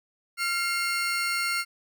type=tone cluster; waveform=35% pulse; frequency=1380 / 2132 / 4456 Hz; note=F6 / C7 / C#8; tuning=-21 / +32 / +8 cents; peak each=-27 / -27 / -33 dBFS; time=0.37-1.65 s; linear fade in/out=50 ms; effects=none